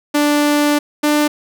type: tone pair in turn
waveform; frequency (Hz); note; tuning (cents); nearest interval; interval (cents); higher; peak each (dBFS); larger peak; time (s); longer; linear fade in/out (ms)
sawtooth; 293.7 / 297.3; D4 / D4; 0 / +21; unison; 21; second; -8; neither; 0.14-0.79 / 1.03-1.28; first; 10
effects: none